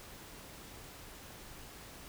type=silence; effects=pink hiss -51 dBFS RMS until 2.08 s